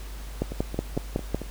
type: two click trains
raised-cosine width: 2 ms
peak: -20 / -11 dBFS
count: 5 / 6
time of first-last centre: 0.52-1.417 / 0.42-1.346 s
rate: 4.46 / 5.4 Hz
effects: added 50 Hz sine -35 dBFS peak until 1.5 s + pink hiss -46 dBFS RMS until 1.5 s